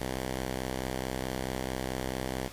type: tone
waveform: 5% pulse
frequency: 64.6 Hz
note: C2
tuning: 21 cents flat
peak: -21 dBFS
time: 0-2.48 s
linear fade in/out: 5 ms
effects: pink hiss -47 dBFS RMS until 2.52 s + resampled to 32000 Hz